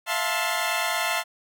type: chord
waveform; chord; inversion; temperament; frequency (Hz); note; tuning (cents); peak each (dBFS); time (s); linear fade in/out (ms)
15% pulse; F major seventh; third; equal with one note detuned; 659.3 / 707.8 / 880 / 1046.5; E5 / F5 / A5 / C6; 0 / +23 / 0 / 0; -23; 0.06-1.24; 50
effects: none